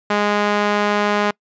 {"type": "tone with band-pass filter", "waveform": "sawtooth", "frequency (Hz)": 206.8, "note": "G#3", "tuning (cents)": -7, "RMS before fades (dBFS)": -18, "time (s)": [0.1, 1.31], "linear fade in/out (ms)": 5, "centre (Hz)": 1200, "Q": 0.64, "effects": ["noise-tail reverb RT60 0.1 s tail -26 dB re dry", "resampled to 16000 Hz"]}